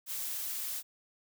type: noise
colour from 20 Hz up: blue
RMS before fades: -37 dBFS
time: 0.06-0.83 s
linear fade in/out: 50 ms
effects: none